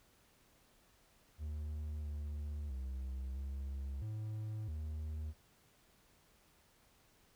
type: tone with pitch steps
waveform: triangle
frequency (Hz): 75.6 / 73.7 / 65.2 / 68.3 / 108 / 77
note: D#2 / D2 / C2 / C#2 / A2 / D#2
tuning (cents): -49 / +7 / -5 / -25 / -32 / -17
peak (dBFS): -37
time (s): 1.38-5.34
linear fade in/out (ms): 50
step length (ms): 660
effects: pink hiss -69 dBFS RMS until 7.35 s